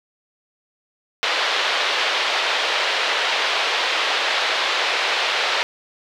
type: band-pass noise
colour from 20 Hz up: white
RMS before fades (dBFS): -21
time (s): 1.23-5.63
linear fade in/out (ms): 0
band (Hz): 450 to 3900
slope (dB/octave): 24
effects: none